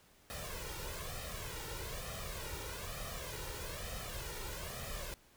pink noise with flanger, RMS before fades -43 dBFS, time 0.3-5.14 s, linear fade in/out 0 ms, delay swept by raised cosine 1.6 to 2.16 ms, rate 1.1 Hz, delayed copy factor +0.75, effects pink hiss -65 dBFS RMS until 5.36 s

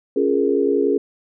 sine chord, Bb minor seventh, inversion first, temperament equal, 277.2 / 349.2 / 415.3 / 466.2 Hz, Db4 / F4 / Ab4 / Bb4, 0 / 0 / 0 / 0 cents, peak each -21 / -23 / -18 / -23 dBFS, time 0.16-0.98 s, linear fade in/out 5 ms, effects none

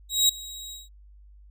25% pulse tone with ADSR envelope, 3821 Hz, A#7, 42 cents sharp, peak -12 dBFS, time 0.09-0.89 s, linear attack 200 ms, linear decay 6 ms, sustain -21 dB, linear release 170 ms, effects added 50 Hz sine -48 dBFS peak until 1.5 s

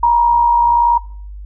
sine tone with amplitude modulation, 947 Hz, A#5, 27 cents sharp, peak -6 dBFS, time 0.03-0.98 s, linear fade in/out 5 ms, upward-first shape sine, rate 61 Hz, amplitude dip 40%, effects noise-tail reverb RT60 0.5 s tail -21 dB re dry + added 50 Hz sine -28 dBFS peak until 1.45 s

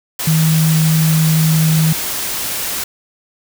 sine tone in noise, 158.7 Hz, D#3, 35 cents sharp, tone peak -10 dBFS, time 0.27-1.93 s, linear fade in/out 5 ms, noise white, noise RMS -21 dBFS, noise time 0.19-2.84 s, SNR +8 dB, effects none

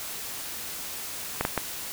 clicks, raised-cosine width 0.5 ms, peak -9 dBFS, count 3, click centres 1.41 / 1.451 / 1.577 s, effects white hiss -36 dBFS RMS until 1.92 s

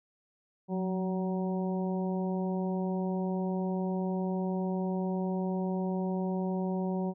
harmonic tone with a mistuned harmonic, 187.9 Hz, F#3, 27 cents sharp, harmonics 1 / 2 / 3 / 4 / 5, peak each -30 / -36 / -40 / -42 / -44 dBFS, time 0.68-7.14 s, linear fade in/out 50 ms, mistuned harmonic 1, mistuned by -39 cents, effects none

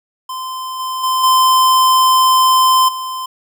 square tone with level steps, 1034 Hz, C6, 21 cents flat, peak -23 / -20 / -14 / -9 / -22 dBFS, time 0.29-3.26 s, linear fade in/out 5 ms, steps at 0.79 / 1.03 / 1.23 / 2.88 s, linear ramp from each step 10 ms, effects none

